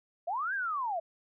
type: linear two-way sweep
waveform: sine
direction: up then down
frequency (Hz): 630 to 1646 to 630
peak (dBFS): -30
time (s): 0.27-1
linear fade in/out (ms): 10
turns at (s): 0.54
effects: none